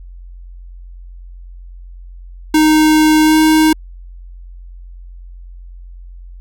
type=tone with pitch glide; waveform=square; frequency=310 to 313.2 Hz; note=D#4 to D#4; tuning=-6 to +11 cents; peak=-8 dBFS; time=2.54-3.73 s; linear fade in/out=5 ms; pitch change=+17 cents; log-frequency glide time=3.22-3.38 s; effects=added 44 Hz sine -31 dBFS peak until 6.4 s